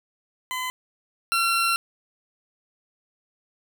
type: tone pair in turn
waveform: 20% pulse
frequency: 1017 / 1362.2 Hz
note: C6 / F6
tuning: -50 / -44 cents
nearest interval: perfect fourth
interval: 506 cents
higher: second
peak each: -22 / -15 dBFS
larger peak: second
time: 0.51-0.7 / 1.32-1.76 s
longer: second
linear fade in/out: 0 ms
effects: none